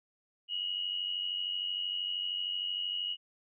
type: tone pair together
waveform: sine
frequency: 2880 / 2973 Hz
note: F#7 / F#7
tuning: -47 / +8 cents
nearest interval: minor second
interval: 55 cents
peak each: -33 / -39 dBFS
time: 0.48-3.17 s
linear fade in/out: 50 ms
effects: none